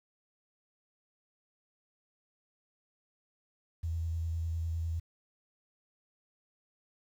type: tone with vibrato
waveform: sine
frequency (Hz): 82.5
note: E2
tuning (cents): +2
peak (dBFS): -31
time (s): 3.83-5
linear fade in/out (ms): 10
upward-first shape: triangle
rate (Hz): 9.9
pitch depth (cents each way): 24
effects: 10-bit